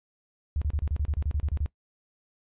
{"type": "tone bursts", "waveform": "sine", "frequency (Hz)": 73.42, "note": "D2", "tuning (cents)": 0, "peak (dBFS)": -24, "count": 13, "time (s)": [0.56, 1.66], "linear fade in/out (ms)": 0, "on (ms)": 56, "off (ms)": 31, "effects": ["noise-tail reverb RT60 0.1 s tail -20 dB re dry", "resampled to 8000 Hz"]}